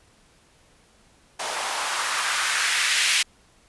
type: noise with band-pass filter sweep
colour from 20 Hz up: blue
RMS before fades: -24 dBFS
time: 1.39-3.23 s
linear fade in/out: 10 ms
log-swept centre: 710 to 2500 Hz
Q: 1.7
effects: pink hiss -58 dBFS RMS until 3.68 s + resampled to 24000 Hz